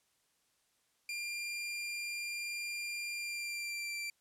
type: tone with pitch glide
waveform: sawtooth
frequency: 2393 to 2352 Hz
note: D7 to D7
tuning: +32 to +2 cents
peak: -34 dBFS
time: 1.09-4.1 s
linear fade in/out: 2 ms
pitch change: -30 cents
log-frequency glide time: 3.13-3.95 s
effects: white hiss -75 dBFS RMS until 4.2 s + low-pass 11000 Hz 12 dB/octave